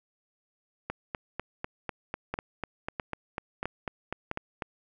two click trains, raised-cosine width 0.5 ms, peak -17 / -16 dBFS, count 16 / 4, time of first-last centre 0.9-4.622 / 2.34-4.314 s, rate 4.03 / 1.52 Hz, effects none

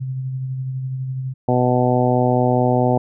sine tone with tremolo, 130.81 Hz, C3, in tune, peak -21 dBFS, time 0-1.34 s, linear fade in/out 20 ms, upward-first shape sine, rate 12 Hz, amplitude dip 30%
harmonic tone, 124.6 Hz, B2, 16 cents sharp, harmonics 1 / 2 / 3 / 4 / 5 / 6 / 7, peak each -19 / -20 / -23 / -22 / -22 / -22 / -26 dBFS, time 1.48-2.98 s, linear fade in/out 5 ms
effects none

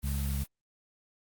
white noise, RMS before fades -42 dBFS, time 0.02-0.47 s, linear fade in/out 50 ms
harmonic tone, 69.3 Hz, C#2, in tune, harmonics 1 / 2 / 3, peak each -30 / -36 / -40 dBFS, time 0.03-0.44 s, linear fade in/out 10 ms
effects Opus 32 kbps

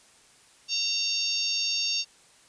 harmonic tone, 918 Hz, A#5, 27 cents flat, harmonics 3 / 4 / 5 / 6 / 7, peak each -32 / -34 / -29 / -31 / -35 dBFS, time 0.68-2.05 s, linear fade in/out 50 ms, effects white hiss -57 dBFS RMS until 2.48 s + resampled to 22050 Hz

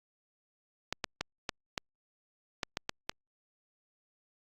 clicks, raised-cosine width 0.2 ms, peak -14 dBFS, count 9, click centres 0.926 / 1.042 / 1.21 / 1.492 / 1.778 / 2.632 / 2.771 / 2.894 / 3.095 s, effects Opus 48 kbps

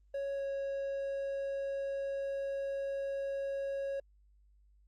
triangle tone with pitch glide, 554.4 to 550.6 Hz, C#5 to C#5, 0 to -12 cents, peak -32 dBFS, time 0.14-4 s, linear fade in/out 5 ms, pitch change -12 cents, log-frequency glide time 0.35-0.43 s, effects added 50 Hz sine -62 dBFS peak until 4.87 s + Opus 24 kbps

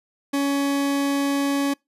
40% pulse tone, 280 Hz, C#4, 18 cents sharp, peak -19 dBFS, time 0.33-1.74 s, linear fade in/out 10 ms, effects noise-tail reverb RT60 0.2 s tail -26 dB re dry + resampled to 32000 Hz

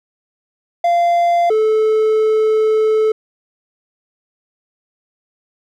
triangle tone pair in turn, 691 / 435.3 Hz, F5 / A4, -19 / -19 cents, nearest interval minor sixth, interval 800 cents, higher first, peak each -9 dBFS, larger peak neither, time 0.84-1.5 / 1.5-3.12 s, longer second, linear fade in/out 5 ms, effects none

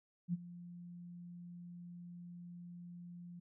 sine tone with ADSR envelope, 174.61 Hz, F3, in tune, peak -31 dBFS, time 0.28-3.4 s, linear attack 54 ms, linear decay 28 ms, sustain -17 dB, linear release 11 ms, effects none

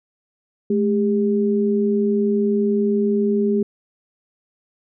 sine tone pair together, 213.6 / 401.9 Hz, G#3 / G4, +49 / +43 cents, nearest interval major seventh, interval 1094 cents, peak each -18 / -19 dBFS, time 0.7-3.63 s, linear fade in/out 5 ms, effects none

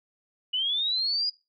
sine linear sweep, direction up, 2918 to 4940 Hz, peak -24 dBFS, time 0.53-1.3 s, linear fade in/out 10 ms, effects noise-tail reverb RT60 0.3 s tail -23 dB re dry

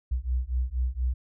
sine beating tone pair, 60.5 / 64.7 Hz, B1 / C2, -35 / -19 cents, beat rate 4.2 Hz, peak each -28 dBFS, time 0.11-1.14 s, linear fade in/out 10 ms, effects none

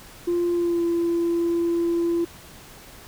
sine tone with pitch glide, 347.4 to 339.9 Hz, F4 to F4, -9 to -47 cents, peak -18 dBFS, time 0.27-2.25 s, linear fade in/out 10 ms, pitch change -38 cents, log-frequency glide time 0.53-0.84 s, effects tanh soft clip ceiling -17 dBFS + pink hiss -45 dBFS RMS until 3.07 s

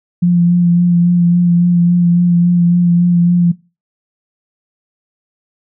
sine tone with vibrato, 174.2 Hz, F3, 4 cents flat, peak -7 dBFS, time 0.22-3.52 s, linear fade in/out 10 ms, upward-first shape sine, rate 3.6 Hz, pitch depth 20 cents each way, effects noise-tail reverb RT60 0.3 s tail -21 dB re dry

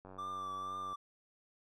click train, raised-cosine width 1 ms, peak -38 dBFS, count 84, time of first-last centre 0.05-0.929 s, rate 94.4 Hz
triangle tone with vibrato, 1174.7 Hz, D6, in tune, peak -37 dBFS, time 0.18-0.96 s, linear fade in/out 10 ms, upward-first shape triangle, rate 2.1 Hz, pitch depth 33 cents each way
effects none

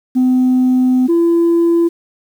sine tone pair in turn, 254.7 / 338.2 Hz, C4 / E4, -46 / +44 cents, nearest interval perfect fourth, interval 490 cents, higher second, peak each -7 dBFS, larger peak neither, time 0.15-1.08 / 1.08-1.89 s, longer first, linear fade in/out 20 ms, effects tanh soft clip ceiling -7 dBFS + 7-bit

